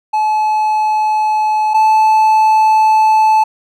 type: tone pair in turn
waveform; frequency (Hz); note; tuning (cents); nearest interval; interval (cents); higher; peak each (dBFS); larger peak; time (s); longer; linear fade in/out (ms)
triangle; 859 / 870.5; A5 / A5; -42 / -19; unison; 23; second; -9 / -5; second; 0.13-1.74 / 1.74-3.44; second; 10
effects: none